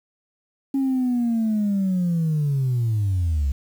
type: linear sweep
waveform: sine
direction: down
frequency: 274.7 to 65.41 Hz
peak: -17 dBFS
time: 0.74-3.52 s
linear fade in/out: 5 ms
effects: tanh soft clip ceiling -16 dBFS + 8-bit